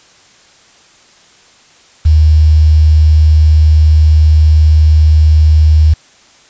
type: tone with quantisation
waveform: sine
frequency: 77.4 Hz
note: D#2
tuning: 9 cents flat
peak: -3 dBFS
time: 2.05-5.94 s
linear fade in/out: 10 ms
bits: 5
effects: white hiss -44 dBFS RMS until 6.49 s + resampled to 16000 Hz